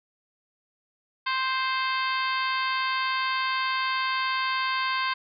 harmonic tone with a mistuned harmonic, 523.3 Hz, C5, in tune, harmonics 2 / 3 / 4 / 5 / 6 / 7 / 8 / 9, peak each -27 / -31 / -33 / -35 / -37 / -38 / -39 / -40 dBFS, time 1.26-5.14 s, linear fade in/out 10 ms, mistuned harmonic 8, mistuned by +45 cents, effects none

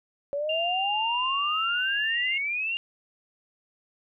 sine exponential sweep, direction up, 559 to 2826 Hz, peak -26 dBFS, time 0.33-2.77 s, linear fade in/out 0 ms
sine tone, 2794 Hz, F7, in tune, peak -27 dBFS, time 0.49-2.38 s, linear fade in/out 5 ms
effects none

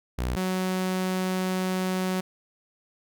sawtooth tone pair in turn, 61.74 / 185.76 Hz, B1 / F#3, 0 / +7 cents, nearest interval octave + perfect fifth, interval 1907 cents, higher second, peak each -22 / -21 dBFS, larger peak second, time 0.18-0.36 / 0.36-2.21 s, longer second, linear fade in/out 10 ms, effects none

